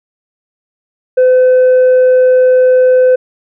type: tone with tanh clipping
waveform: sine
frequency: 509 Hz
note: C5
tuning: 48 cents flat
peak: -5 dBFS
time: 1.17-3.16 s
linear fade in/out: 10 ms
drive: 2 dB
effects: none